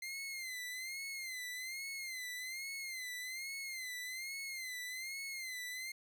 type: tone with vibrato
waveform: sawtooth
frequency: 2083 Hz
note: C7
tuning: 8 cents flat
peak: -38 dBFS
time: 0.02-5.92 s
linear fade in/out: 5 ms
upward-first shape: sine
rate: 1.2 Hz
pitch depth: 91 cents each way
effects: none